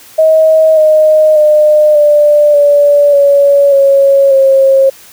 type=tone with pitch steps; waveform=sine; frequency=634 / 619.5 / 605.4 / 591.5 / 578 / 564.8 / 551.9 / 539.3 Hz; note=D#5 / D#5 / D#5 / D5 / D5 / C#5 / C#5 / C#5; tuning=+32 / -8 / -48 / +12 / -28 / +32 / -8 / -48 cents; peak=-3 dBFS; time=0.18-4.9 s; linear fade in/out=10 ms; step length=590 ms; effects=white hiss -37 dBFS RMS until 5.12 s